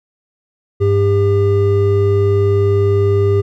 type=tone pair together; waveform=triangle; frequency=100 / 400 Hz; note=G2 / G4; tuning=+35 / +35 cents; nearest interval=2 octaves; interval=2400 cents; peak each=-11 dBFS; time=0.8-3.42 s; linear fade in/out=20 ms; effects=none